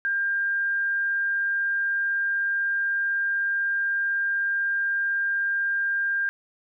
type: tone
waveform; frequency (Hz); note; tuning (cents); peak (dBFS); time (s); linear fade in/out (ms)
sine; 1599; G6; +34; -22; 0.05-6.29; 0
effects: none